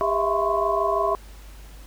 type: tone cluster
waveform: sine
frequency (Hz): 401 / 647 / 673 / 1020 / 1093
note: G4 / E5 / E5 / C6 / C#6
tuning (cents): +39 / -32 / +36 / -44 / -25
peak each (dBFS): -26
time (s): 0.01-1.15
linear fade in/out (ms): 0
effects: added 50 Hz sine -41 dBFS peak until 1.86 s + pink hiss -50 dBFS RMS until 1.86 s